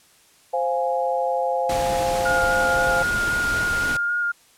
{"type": "chord", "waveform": "sine", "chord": "F minor", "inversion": "second", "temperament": "equal", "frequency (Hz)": [523.3, 698.5, 830.6], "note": ["C5", "F5", "Ab5"], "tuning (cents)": [0, 0, 0], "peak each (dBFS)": [-23, -25, -25], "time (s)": [0.53, 3.03], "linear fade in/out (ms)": 10}
{"type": "noise", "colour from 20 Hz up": "pink", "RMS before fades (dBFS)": -29, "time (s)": [1.69, 3.97], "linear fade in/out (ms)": 5}
{"type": "tone with vibrato", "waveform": "sine", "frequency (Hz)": 1419, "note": "F6", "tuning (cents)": 27, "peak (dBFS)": -20, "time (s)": [2.25, 4.32], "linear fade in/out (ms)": 10, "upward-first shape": "square", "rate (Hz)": 3.8, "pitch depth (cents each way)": 11}
{"effects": ["white hiss -55 dBFS RMS until 4.57 s", "low-pass 11000 Hz 12 dB/octave"]}